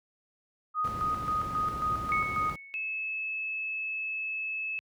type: tone with tremolo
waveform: sine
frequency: 1244.5 Hz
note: D#6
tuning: in tune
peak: -26 dBFS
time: 0.74-2.56 s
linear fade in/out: 50 ms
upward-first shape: square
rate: 3.7 Hz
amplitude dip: 55%
type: noise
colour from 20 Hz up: brown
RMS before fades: -34 dBFS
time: 0.84-2.56 s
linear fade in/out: 5 ms
type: tone with exponential decay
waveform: sine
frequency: 2210 Hz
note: C#7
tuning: 6 cents flat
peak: -27 dBFS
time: 2.12-3.27 s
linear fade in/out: 0 ms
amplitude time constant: 250 ms
type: tone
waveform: sine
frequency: 2600 Hz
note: E7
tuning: 24 cents flat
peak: -31 dBFS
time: 2.74-4.79 s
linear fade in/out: 0 ms
effects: high-pass 80 Hz 12 dB/octave